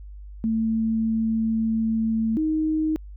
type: tone pair in turn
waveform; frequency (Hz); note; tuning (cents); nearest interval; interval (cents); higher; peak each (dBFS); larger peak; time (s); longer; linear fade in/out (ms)
sine; 223.3 / 312.5; A3 / D#4; +26 / +8; tritone; 582; second; -20; neither; 0.44-2.37 / 2.37-2.96; first; 0
effects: added 50 Hz sine -37 dBFS peak until 3.16 s